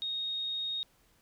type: tone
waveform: sine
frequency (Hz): 3729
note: A#7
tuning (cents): 0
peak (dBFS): -32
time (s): 0.02-0.83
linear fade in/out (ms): 0
effects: pink hiss -67 dBFS RMS until 1.21 s